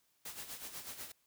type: noise with tremolo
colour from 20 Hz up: white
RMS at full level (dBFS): -44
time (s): 0.25-1.12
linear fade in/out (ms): 5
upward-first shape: sine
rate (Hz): 8.1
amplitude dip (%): 65
effects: white hiss -75 dBFS RMS until 1.26 s